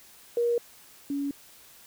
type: tone pair in turn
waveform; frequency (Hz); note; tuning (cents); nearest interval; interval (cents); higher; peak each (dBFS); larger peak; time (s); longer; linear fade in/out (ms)
sine; 473.9 / 281.8; A#4 / C#4; +28 / +29; major sixth; 899; first; -22 / -27; first; 0.37-0.58 / 1.1-1.31; neither; 2
effects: white hiss -53 dBFS RMS until 1.86 s